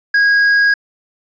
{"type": "tone with hard clipping", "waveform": "sine", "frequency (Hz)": 1644, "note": "G#6", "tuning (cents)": -18, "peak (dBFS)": -10, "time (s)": [0.14, 0.74], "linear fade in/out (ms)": 5, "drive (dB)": 4, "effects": ["resampled to 16000 Hz"]}